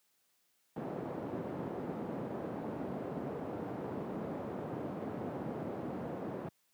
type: band-pass noise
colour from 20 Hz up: pink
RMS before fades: -40 dBFS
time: 0.76-6.49 s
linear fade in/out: 5 ms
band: 160 to 640 Hz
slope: 12 dB/octave
effects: white hiss -75 dBFS RMS until 6.73 s + high-pass 100 Hz 12 dB/octave